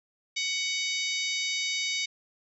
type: harmonic tone with a mistuned harmonic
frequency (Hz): 746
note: F#5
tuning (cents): +14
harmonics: 3 / 4 / 5 / 6 / 7 / 8 / 9 / 10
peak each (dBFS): -32 / -37 / -33 / -36 / -41 / -36 / -45 / -46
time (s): 0.36-2.06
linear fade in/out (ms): 10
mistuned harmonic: 6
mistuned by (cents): +55
effects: none